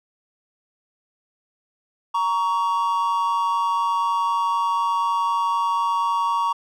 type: tone pair together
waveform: triangle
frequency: 935 / 1124 Hz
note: A#5 / C#6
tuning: +5 / +24 cents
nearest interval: minor third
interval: 319 cents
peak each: -20 dBFS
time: 2.14-6.53 s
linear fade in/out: 10 ms
effects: none